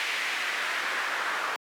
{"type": "noise with band-pass filter sweep", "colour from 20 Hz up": "pink", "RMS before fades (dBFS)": -30, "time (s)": [0, 1.56], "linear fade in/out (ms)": 0, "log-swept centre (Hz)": [2300, 1400], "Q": 1.8, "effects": ["high-pass 300 Hz 12 dB/octave"]}